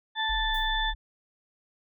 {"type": "harmonic tone", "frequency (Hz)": 880, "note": "A5", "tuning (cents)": 0, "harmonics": [1, 2, 4], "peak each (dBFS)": [-30, -30, -30], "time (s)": [0.15, 0.94], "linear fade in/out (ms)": 50}
{"type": "exponential two-way sweep", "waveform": "sine", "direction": "down then up", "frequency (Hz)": [51.91, 30.87, 37.7], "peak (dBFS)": -31, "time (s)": [0.29, 0.95], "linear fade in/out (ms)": 10, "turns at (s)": 0.57}
{"type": "noise with exponential decay", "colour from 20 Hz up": "violet", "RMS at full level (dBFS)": -42, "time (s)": [0.54, 0.75], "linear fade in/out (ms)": 5, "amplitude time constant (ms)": 45}
{"effects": []}